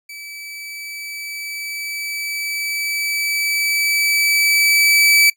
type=tone with level ramp; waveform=sawtooth; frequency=2303 Hz; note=D7; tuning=34 cents flat; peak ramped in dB=-29 to -6 dBFS; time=0.09-5.3 s; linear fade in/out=5 ms; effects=noise-tail reverb RT60 0.1 s tail -19 dB re dry